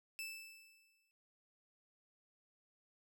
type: tone with exponential decay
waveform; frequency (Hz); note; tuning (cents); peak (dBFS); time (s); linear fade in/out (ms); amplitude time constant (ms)
sawtooth; 2637; E7; 0; -38; 0.19-1.11; 0; 200
effects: noise-tail reverb RT60 0.3 s tail -26 dB re dry